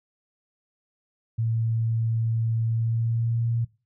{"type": "tone with pitch glide", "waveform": "sine", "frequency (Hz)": [113.6, 116.46], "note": ["A#2", "A#2"], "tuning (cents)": [-44, -1], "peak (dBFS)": -22, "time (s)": [1.38, 3.65], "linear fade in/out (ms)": 10, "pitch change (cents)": 43, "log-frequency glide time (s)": [2.68, 3.47], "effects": ["noise-tail reverb RT60 0.3 s tail -20 dB re dry"]}